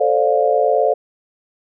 sine chord, D minor seventh, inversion second, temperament just, 440.5 / 528.6 / 587.3 / 704.8 Hz, A4 / C5 / D5 / F5, +2 / +18 / 0 / +16 cents, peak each -18 dBFS, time 0-0.94 s, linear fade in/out 10 ms, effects none

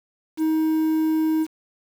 triangle tone with quantisation, 315.9 Hz, D#4, 26 cents sharp, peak -16 dBFS, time 0.37-1.47 s, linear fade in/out 50 ms, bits 7, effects none

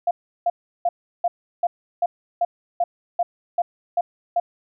sine tone bursts, 697 Hz, F5, 4 cents flat, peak -16 dBFS, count 12, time 0.07-4.4 s, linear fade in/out 5 ms, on 40 ms, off 350 ms, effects none

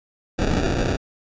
pink noise with sample-and-hold, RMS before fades -21 dBFS, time 0.38-0.97 s, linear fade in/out 20 ms, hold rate 1050 Hz, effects resampled to 16000 Hz

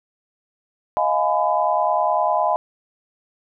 sine chord, F half-diminished seventh, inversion third, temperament just, 628.6 / 698.5 / 838.1 / 1005.8 Hz, Eb5 / F5 / Ab5 / Cb6, +18 / 0 / +16 / +31 cents, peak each -22 dBFS, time 0.97-2.56 s, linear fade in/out 0 ms, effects none

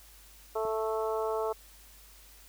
harmonic tone, 220 Hz, A3, in tune, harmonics 2 / 3 / 4 / 5 / 6, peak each -31 / -35 / -37 / -39 / -41 dBFS, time 0.55-1.53 s, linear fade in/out 10 ms
click, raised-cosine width 2 ms, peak -32 dBFS, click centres 0.652 s
effects added 50 Hz sine -56 dBFS peak until 2.48 s + white hiss -56 dBFS RMS until 2.48 s

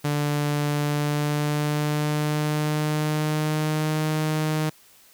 sawtooth tone with pitch glide, 146.83 to 154.93 Hz, D3 to D#3, 0 to -7 cents, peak -18 dBFS, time 0.04-4.7 s, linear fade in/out 10 ms, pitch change +93 cents, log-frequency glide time 0.8-4.04 s, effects white hiss -54 dBFS RMS until 5.13 s

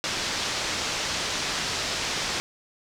white low-pass noise, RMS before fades -29 dBFS, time 0.04-2.4 s, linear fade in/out 0 ms, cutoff 6100 Hz, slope 24 dB/octave, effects none

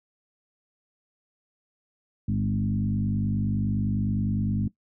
sine tone with frequency modulation, 155.56 Hz, D#3, in tune, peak -23 dBFS, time 2.28-4.68 s, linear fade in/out 5 ms, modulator 49.7 Hz, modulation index 1.8, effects noise-tail reverb RT60 0.1 s tail -17 dB re dry

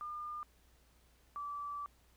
sine tone pair in turn, 1206 / 1159 Hz, D6 / D6, +46 / -23 cents, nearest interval minor second, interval 69 cents, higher first, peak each -40 / -39 dBFS, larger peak second, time 0.01-0.43 / 1.36-1.86 s, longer second, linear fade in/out 0 ms, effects added 60 Hz sine -67 dBFS peak until 2.16 s + pink hiss -70 dBFS RMS until 2.16 s

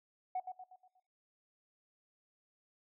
sine tone with echo, 740 Hz, F#5, in tune, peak -32 dBFS, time 0.35-0.4 s, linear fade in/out 5 ms, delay 120 ms, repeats 5, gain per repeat -7 dB, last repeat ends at 1 s, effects noise-tail reverb RT60 0.3 s tail -18 dB re dry + tanh soft clip ceiling -30 dBFS

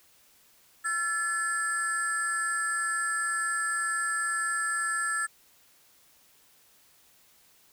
sine tone cluster, 1351 / 1728 / 8130 Hz, E6 / A6 / B8, +42 / -32 / +49 cents, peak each -30 / -28 / -32 dBFS, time 0.84-5.27 s, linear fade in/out 20 ms, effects tanh soft clip ceiling -22 dBFS + white hiss -61 dBFS RMS until 7.72 s

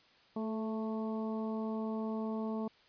harmonic tone with a mistuned harmonic, 220.6 Hz, A3, 5 cents sharp, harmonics 1 / 2 / 3 / 4 / 5, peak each -35 / -41 / -45 / -47 / -49 dBFS, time 0.36-2.68 s, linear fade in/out 5 ms, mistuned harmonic 2, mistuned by -21 cents, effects white hiss -64 dBFS RMS until 2.88 s + resampled to 11025 Hz

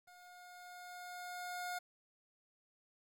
25% pulse tone with level ramp, 717 Hz, F5, 45 cents sharp, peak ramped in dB -54 to -35 dBFS, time 0.07-1.79 s, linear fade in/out 10 ms, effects 12-bit

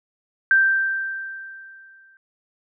sine tone with exponential decay, 1568 Hz, G6, in tune, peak -11 dBFS, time 0.51-2.17 s, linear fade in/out 1 ms, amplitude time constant 360 ms, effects none

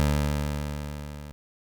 20% pulse tone with level ramp, 73.42 Hz, D2, in tune, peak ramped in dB -15 to -34 dBFS, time 0-1.32 s, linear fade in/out 0 ms, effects none

